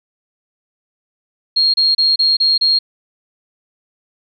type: tone bursts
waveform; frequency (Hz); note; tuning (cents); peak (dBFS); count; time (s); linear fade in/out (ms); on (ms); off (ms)
sine; 4251; C8; +27; -10; 6; 1.56-2.79; 10; 180; 30
effects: none